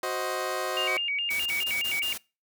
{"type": "chord", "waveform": "20% pulse", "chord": "C diminished", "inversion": "second", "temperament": "equal with one note detuned", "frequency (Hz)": [370, 523.3, 625.9], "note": ["Gb4", "C5", "Eb5"], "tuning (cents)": [0, 0, 10], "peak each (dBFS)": -28, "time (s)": [0.03, 0.97], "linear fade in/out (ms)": 2}
{"type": "tone with vibrato", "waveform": "sine", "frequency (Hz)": 2522, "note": "D#7", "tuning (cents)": 23, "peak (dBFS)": -26, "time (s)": [0.77, 2.13], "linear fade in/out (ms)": 0, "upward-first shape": "square", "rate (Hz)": 4.8, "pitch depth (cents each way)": 190}
{"type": "noise bursts", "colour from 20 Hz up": "white", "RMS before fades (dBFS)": -36, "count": 5, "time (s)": [1.3, 2.18], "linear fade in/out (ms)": 10, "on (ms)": 160, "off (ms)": 20}
{"effects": ["noise-tail reverb RT60 0.3 s tail -24 dB re dry"]}